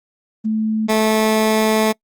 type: tone pair in turn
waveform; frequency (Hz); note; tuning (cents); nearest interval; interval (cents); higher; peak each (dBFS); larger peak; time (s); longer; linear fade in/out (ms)
sine / 15% pulse; 218.1 / 218.1; A3 / A3; -15 / -15; unison; 0; neither; -16 / -7; second; 0.44-0.88 / 0.88-1.93; second; 20
effects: noise-tail reverb RT60 0.1 s tail -26 dB re dry + Opus 24 kbps